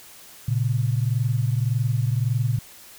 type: tone pair together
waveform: sine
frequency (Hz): 115.03 / 136.8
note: A#2 / C#3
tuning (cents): -23 / -23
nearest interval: minor third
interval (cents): 300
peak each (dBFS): -21 / -24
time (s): 0.48-2.59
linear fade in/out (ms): 5
effects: white hiss -46 dBFS RMS until 2.98 s